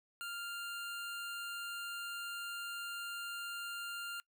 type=tone; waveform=25% pulse; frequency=1396.9 Hz; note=F6; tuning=in tune; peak=-37 dBFS; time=0.21-4.2 s; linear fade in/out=0 ms; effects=noise-tail reverb RT60 0.1 s tail -23 dB re dry